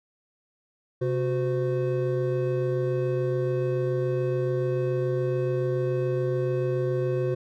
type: tone cluster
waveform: triangle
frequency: 131.3 / 366.9 / 514 Hz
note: C3 / F#4 / C5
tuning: +6 / -15 / -31 cents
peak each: -25 / -25 / -28 dBFS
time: 1.01-7.35 s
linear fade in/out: 10 ms
effects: none